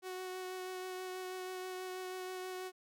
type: tone with vibrato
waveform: sawtooth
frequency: 370 Hz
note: F#4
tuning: in tune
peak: -37 dBFS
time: 0.02-2.72 s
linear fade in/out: 50 ms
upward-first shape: sine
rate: 6.2 Hz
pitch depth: 12 cents each way
effects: none